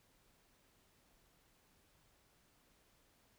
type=silence; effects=pink hiss -72 dBFS RMS until 3.38 s